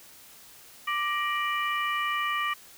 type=harmonic tone with a mistuned harmonic; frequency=589 Hz; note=D5; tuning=5 cents sharp; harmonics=2 / 3 / 4 / 5; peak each=-28 / -32 / -34 / -36 dBFS; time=0.87-2.54 s; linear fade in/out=10 ms; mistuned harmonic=3; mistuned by=+110 cents; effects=white hiss -51 dBFS RMS until 2.77 s